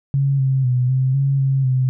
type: tone with pitch steps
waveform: sine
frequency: 138.2 / 133.2 / 125.2 / 130.8 / 137.6 / 135 / 129.2 Hz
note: C#3 / C3 / B2 / C3 / C#3 / C#3 / C3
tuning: -5 / +31 / +24 / 0 / -12 / -45 / -21 cents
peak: -14 dBFS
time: 0.14-1.89 s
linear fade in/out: 0 ms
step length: 250 ms
effects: none